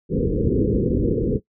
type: low-pass noise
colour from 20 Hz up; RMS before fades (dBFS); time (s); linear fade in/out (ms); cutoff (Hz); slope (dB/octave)
white; -20; 0.09-1.4; 50; 490; 96
effects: noise-tail reverb RT60 0.1 s tail -18 dB re dry